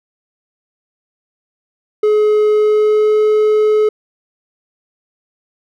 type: tone with pitch glide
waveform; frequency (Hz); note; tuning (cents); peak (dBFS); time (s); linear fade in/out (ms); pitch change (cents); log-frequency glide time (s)
triangle; 424.1 to 427.5; G#4 to A4; +36 to -50; -7; 2.03-3.89; 5; +14; 2.49-3.2
effects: none